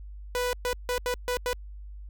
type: tone bursts at uneven times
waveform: sawtooth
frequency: 493.9 Hz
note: B4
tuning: in tune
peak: -22 dBFS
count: 6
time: 0.35-0.53 / 0.65-0.73 / 0.89-0.98 / 1.06-1.14 / 1.28-1.37 / 1.46-1.53 s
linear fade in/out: 0 ms
effects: added 50 Hz sine -39 dBFS peak until 2.09 s